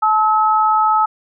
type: tone pair together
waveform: sine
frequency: 866 / 1288.2 Hz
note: A5 / E6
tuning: -28 / -40 cents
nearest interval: perfect fifth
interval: 688 cents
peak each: -14 dBFS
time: 0.02-1.06 s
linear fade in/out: 10 ms
effects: none